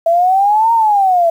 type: exponential two-way sweep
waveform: sine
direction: up then down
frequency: 659.3 to 932.3 to 659.3 Hz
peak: -8 dBFS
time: 0.06-1.3 s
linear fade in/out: 5 ms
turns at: 0.73 s
effects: 7-bit